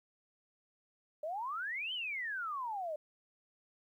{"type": "exponential two-way sweep", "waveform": "sine", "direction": "up then down", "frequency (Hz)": [587.3, 3136, 587.3], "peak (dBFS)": -36, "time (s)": [1.23, 2.96], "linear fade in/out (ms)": 5, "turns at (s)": 1.93, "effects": ["12-bit"]}